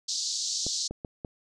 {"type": "band-pass noise", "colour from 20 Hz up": "pink", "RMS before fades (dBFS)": -31, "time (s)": [0.08, 0.88], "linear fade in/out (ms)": 10, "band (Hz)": [4000, 7200], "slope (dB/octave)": 48}
{"type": "clicks", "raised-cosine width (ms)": 2, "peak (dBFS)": -22, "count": 4, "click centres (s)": [0.666, 0.91, 1.048, 1.248]}
{"effects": []}